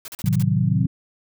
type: noise bursts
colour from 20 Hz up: white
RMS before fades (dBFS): -35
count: 6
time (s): 0.05-0.426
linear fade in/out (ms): 2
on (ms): 31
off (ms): 38
type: chord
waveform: sine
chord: A diminished seventh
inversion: none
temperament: equal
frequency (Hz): 110 / 130.81 / 155.56 / 185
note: A2 / C3 / Eb3 / Gb3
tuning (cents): 0 / 0 / 0 / 0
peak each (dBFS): -22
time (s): 0.24-0.86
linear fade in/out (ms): 5
type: tone with exponential growth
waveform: sine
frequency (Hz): 261.6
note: C4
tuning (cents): 0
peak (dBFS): -26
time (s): 0.31-0.87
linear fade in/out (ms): 5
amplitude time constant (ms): 120
effects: none